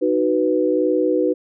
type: chord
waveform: sine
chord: B major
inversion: first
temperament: just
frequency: 308.7 / 370.4 / 493.9 Hz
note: D#4 / F#4 / B4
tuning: -14 / +2 / 0 cents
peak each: -20 / -20 / -19 dBFS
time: 0.01-1.34 s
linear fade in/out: 20 ms
effects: none